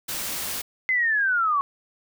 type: noise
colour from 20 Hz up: white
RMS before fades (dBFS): -30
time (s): 0.08-0.62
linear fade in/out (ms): 10
type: linear sweep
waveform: sine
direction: down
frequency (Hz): 2071 to 1093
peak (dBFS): -19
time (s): 0.89-1.61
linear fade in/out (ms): 0
effects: none